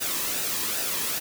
white noise with flanger, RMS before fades -28 dBFS, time 0-1.2 s, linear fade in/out 20 ms, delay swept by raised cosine 0.91 to 1.43 ms, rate 2.5 Hz, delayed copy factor -0.5, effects none

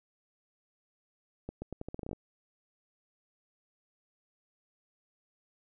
accelerating click train, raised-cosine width 2 ms, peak -25 dBFS, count 12, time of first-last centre 1.49-2.131 s, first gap 130 ms, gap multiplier 0.82, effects none

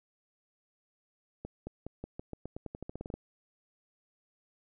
accelerating click train, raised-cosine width 2 ms, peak -26 dBFS, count 17, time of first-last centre 1.45-3.14 s, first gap 220 ms, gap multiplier 0.89, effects none

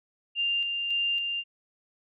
sine tone with tremolo, 2794 Hz, F7, in tune, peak -24 dBFS, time 0.35-1.44 s, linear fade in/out 50 ms, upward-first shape square, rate 1.8 Hz, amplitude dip 35%, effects none

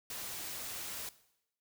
white noise, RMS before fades -42 dBFS, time 0.1-1.09 s, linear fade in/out 2 ms, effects noise-tail reverb RT60 0.8 s tail -17 dB re dry

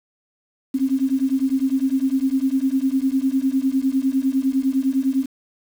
sine beating tone pair, 261.7 / 271.6 Hz, C4 / C#4, 0 / -35 cents, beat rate 9.9 Hz, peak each -20 dBFS, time 0.74-5.26 s, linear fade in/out 10 ms, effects 7-bit

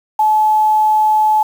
sine tone with quantisation, 860 Hz, A5, 40 cents flat, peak -9 dBFS, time 0.19-1.43 s, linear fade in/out 5 ms, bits 6, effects none

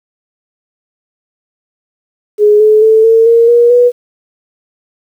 sine tone with pitch steps, 418.6 / 429.4 / 440.4 / 451.8 / 463.4 / 475.3 / 487.6 Hz, G#4 / A4 / A4 / A4 / A#4 / A#4 / B4, +14 / -42 / +2 / +46 / -10 / +34 / -22 cents, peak -3 dBFS, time 2.38-3.92 s, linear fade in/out 50 ms, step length 220 ms, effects 7-bit

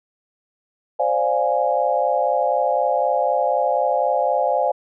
sine chord, D half-diminished seventh, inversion third, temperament equal, 523.3 / 587.3 / 698.5 / 830.6 Hz, C5 / D5 / F5 / Ab5, 0 / 0 / 0 / 0 cents, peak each -22 dBFS, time 0.99-4.72 s, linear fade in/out 10 ms, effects none

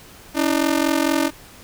sawtooth ring-modulated tone, 301.5 Hz, D4, 46 cents sharp, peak -10 dBFS, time 0.34-1.31 s, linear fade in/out 50 ms, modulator 22.2 Hz, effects pink hiss -44 dBFS RMS until 1.63 s

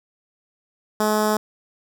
10% pulse tone with notch filter, 213.3 Hz, G#3, 46 cents sharp, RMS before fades -20 dBFS, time 1-1.37 s, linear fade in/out 2 ms, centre 2800 Hz, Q 1.1, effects none

